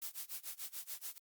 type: noise with tremolo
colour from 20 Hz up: blue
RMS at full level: -42 dBFS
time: 0.02-1.18 s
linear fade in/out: 0 ms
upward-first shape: sine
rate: 6.9 Hz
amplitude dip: 95%
effects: Opus 48 kbps